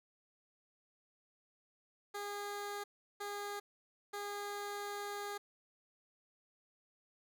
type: tone bursts at uneven times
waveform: 15% pulse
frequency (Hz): 408.1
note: G#4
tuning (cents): -30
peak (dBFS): -34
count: 3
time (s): 2.14-2.84 / 3.2-3.6 / 4.13-5.38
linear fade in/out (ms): 10
effects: none